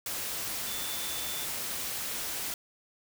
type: tone in noise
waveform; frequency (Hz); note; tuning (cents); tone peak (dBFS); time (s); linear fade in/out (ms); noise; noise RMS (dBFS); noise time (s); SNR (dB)
sine; 3520; A7; 0; -41; 0.67-1.45; 2; white; -35; 0.06-2.54; -9
effects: none